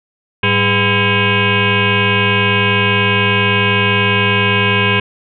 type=tone with frequency modulation; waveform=sine; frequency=1318.5 Hz; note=E6; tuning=in tune; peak=-10 dBFS; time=0.43-5 s; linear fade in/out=5 ms; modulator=303 Hz; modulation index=5.3; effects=none